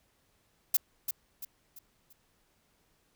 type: noise with echo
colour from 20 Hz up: violet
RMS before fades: -24 dBFS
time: 0.74-0.77 s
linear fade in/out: 5 ms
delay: 340 ms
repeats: 4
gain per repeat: -8 dB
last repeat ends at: 2.13 s
effects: pink hiss -71 dBFS RMS until 3.15 s